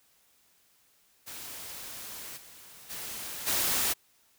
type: noise with level steps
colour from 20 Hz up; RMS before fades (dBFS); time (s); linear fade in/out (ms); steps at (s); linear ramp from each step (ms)
white; -42 / -51 / -39 / -28; 1.26-3.94; 20; 2.36 / 2.89 / 3.46; 20
effects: white hiss -66 dBFS RMS until 4.38 s